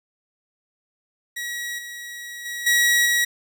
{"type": "tone with level steps", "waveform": "sawtooth", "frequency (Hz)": 1915, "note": "A#6", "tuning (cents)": 46, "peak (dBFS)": [-24, -30, -25, -12, -14], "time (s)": [1.36, 3.25], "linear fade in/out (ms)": 10, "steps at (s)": [1.78, 2.45, 2.66, 3.05], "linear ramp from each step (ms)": 10, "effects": []}